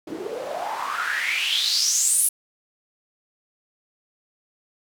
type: noise with band-pass filter sweep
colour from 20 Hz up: white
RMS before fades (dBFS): -24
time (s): 0.07-2.29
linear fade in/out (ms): 5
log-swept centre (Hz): 300 to 11000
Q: 6.5
effects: none